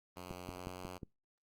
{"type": "tone with pitch glide", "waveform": "5% pulse", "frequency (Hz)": [90, 91.15], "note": ["F#2", "F#2"], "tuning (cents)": [-47, -25], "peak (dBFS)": -34, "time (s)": [0.16, 0.98], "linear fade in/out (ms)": 5, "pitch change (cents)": 22, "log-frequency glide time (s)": [0.5, 0.78]}
{"type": "click train", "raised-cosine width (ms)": 3, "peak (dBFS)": -31, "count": 5, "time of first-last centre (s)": [0.31, 1.032], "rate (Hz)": 5.54}
{"effects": ["noise-tail reverb RT60 0.2 s tail -26 dB re dry", "Opus 24 kbps"]}